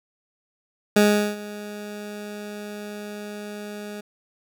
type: tone with ADSR envelope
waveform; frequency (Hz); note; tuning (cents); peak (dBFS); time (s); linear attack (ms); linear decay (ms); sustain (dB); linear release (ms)
20% pulse; 207.7; G#3; 0; -8; 0.96-4.01; 6; 390; -20; 8
effects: none